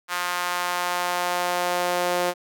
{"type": "tone with high-pass filter sweep", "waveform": "sawtooth", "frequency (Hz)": 177.5, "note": "F3", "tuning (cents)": 28, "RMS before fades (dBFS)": -25, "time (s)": [0.08, 2.34], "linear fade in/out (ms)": 50, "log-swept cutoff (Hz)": [1200, 500], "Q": 1.6, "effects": []}